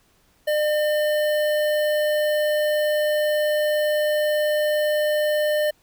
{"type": "tone with notch filter", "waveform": "square", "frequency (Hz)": 603, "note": "D5", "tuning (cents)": 46, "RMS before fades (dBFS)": -21, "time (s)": [0.47, 5.71], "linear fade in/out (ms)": 10, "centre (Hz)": 6400, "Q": 0.91, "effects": ["pink hiss -61 dBFS RMS until 5.82 s"]}